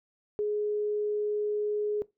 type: tone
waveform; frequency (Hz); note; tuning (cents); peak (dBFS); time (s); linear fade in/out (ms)
sine; 418.7; G#4; +14; -26; 0.39-2.02; 0
effects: noise-tail reverb RT60 0.2 s tail -19 dB re dry